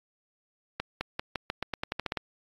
accelerating click train, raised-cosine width 0.3 ms, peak -14 dBFS, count 13, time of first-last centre 0.8-2.173 s, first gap 210 ms, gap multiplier 0.88, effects AAC 32 kbps

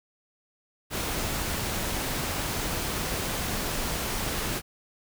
pink noise, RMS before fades -30 dBFS, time 0.9-4.62 s, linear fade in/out 50 ms, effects none

